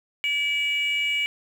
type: tone pair together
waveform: sine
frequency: 2302 / 2900 Hz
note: D7 / F#7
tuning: -35 / -35 cents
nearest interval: major third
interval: 400 cents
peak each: -22 / -25 dBFS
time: 0.24-1.26 s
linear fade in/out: 0 ms
effects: tanh soft clip ceiling -17 dBFS + 8-bit